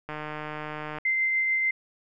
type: click train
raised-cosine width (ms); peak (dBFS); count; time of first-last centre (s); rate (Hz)
0.5; -20; 137; 0.09-0.985; 152
type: tone with tremolo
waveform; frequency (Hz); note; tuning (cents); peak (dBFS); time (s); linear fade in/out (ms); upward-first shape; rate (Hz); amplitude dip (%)
sine; 2079; C7; -12; -21; 1.05-1.71; 5; triangle; 6.8; 25
effects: none